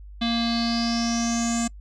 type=tone with low-pass filter sweep; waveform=square; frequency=233.1 Hz; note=A#3; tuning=in tune; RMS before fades=-24 dBFS; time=0.21-1.68 s; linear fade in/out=10 ms; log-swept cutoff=3700 to 7500 Hz; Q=8.4; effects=noise-tail reverb RT60 0.1 s tail -26 dB re dry + added 50 Hz sine -39 dBFS peak until 1.8 s